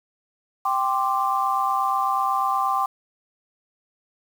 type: chord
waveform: sine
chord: G suspended fourth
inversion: none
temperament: equal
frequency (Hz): 784 / 1046.5 / 1174.7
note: G5 / C6 / D6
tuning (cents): 0 / 0 / 0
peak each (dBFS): -24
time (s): 0.65-2.86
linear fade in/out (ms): 5
effects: 7-bit